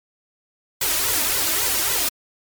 white noise with flanger, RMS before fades -21 dBFS, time 0.81-2.09 s, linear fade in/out 5 ms, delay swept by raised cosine 2 to 3.3 ms, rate 3.6 Hz, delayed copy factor +0.95, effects MP3 96 kbps

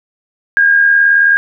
sine tone with amplitude modulation, 1622 Hz, G#6, 41 cents flat, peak -4 dBFS, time 0.57-1.37 s, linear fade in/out 0 ms, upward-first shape sine, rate 79 Hz, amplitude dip 45%, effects none

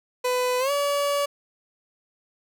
30% pulse tone with pitch glide, 500 to 571 Hz, B4 to D5, +21 to -49 cents, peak -19 dBFS, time 0.24-1.26 s, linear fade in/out 10 ms, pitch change +230 cents, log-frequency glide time 0.59-0.71 s, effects none

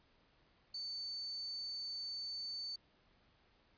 sine tone, 4519 Hz, C#8, 33 cents sharp, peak -40 dBFS, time 0.74-2.76 s, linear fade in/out 5 ms, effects pink hiss -71 dBFS RMS until 3.77 s + resampled to 11025 Hz

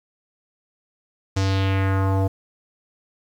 square tone with low-pass filter sweep, 96.5 Hz, G2, 27 cents flat, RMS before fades -20 dBFS, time 1.36-2.28 s, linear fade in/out 10 ms, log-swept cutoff 6500 to 650 Hz, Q 2, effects 8-bit

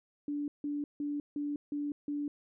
sine tone bursts, 291 Hz, D4, 16 cents flat, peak -32 dBFS, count 6, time 0.28-2.28 s, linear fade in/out 2 ms, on 200 ms, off 160 ms, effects none

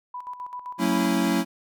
sine tone with tremolo, 990 Hz, B5, 4 cents sharp, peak -31 dBFS, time 0.14-1.06 s, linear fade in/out 5 ms, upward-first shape square, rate 7.7 Hz, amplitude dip 65%
square chord, F# minor seventh, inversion none, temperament equal with one note detuned, 185 / 225.7 / 277.2 / 329.6 Hz, F#3 / A3 / C#4 / E4, 0 / +44 / 0 / 0 cents, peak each -27 dBFS, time 0.78-1.45 s, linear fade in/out 50 ms
effects none

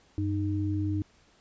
sine tone pair together, 96.1 / 307.5 Hz, G2 / D#4, -34 / -20 cents, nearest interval octave + minor sixth, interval 2014 cents, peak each -28 / -30 dBFS, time 0.18-1.02 s, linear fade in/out 0 ms, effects pink hiss -62 dBFS RMS until 1.4 s + resampled to 16000 Hz

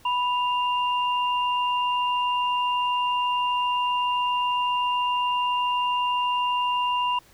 sine tone pair together, 986.3 / 2794 Hz, B5 / F7, -3 / 0 cents, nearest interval octave + tritone, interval 1803 cents, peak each -22 / -29 dBFS, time 0.05-7.19 s, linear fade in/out 5 ms, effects pink hiss -55 dBFS RMS until 7.33 s

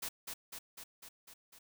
white noise with echo, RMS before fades -40 dBFS, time 0.02-0.09 s, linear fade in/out 10 ms, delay 250 ms, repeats 6, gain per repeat -3 dB, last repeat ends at 1.59 s, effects none

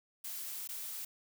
blue noise with dropouts, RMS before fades -42 dBFS, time 0.24-1.05 s, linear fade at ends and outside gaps 5 ms, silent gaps 0.676-0.689 s, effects none

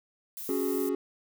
violet noise, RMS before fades -39 dBFS, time 0.37-0.89 s, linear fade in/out 0 ms
triangle chord, C# suspended fourth, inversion none, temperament just, 277.2 / 369.6 / 415.8 Hz, C#4 / F#4 / G#4, 0 / -2 / +2 cents, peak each -29 / -29 / -30 dBFS, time 0.49-0.95 s, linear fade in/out 2 ms
effects none

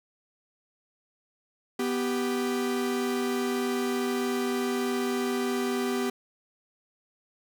45% pulse tone pair together, 246.9 / 392 Hz, B3 / G4, 0 / 0 cents, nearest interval minor sixth, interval 800 cents, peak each -29 / -29 dBFS, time 1.79-6.1 s, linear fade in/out 5 ms, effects none

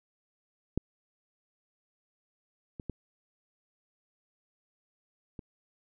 clicks, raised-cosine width 3 ms, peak -15 / -27 / -22 / -28 dBFS, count 4, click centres 0.776 / 2.798 / 2.897 / 5.392 s, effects none

